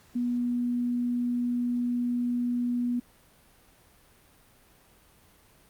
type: tone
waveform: sine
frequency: 243 Hz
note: B3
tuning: 28 cents flat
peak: -25 dBFS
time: 0.15-3 s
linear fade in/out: 10 ms
effects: pink hiss -59 dBFS RMS until 5.69 s + Opus 48 kbps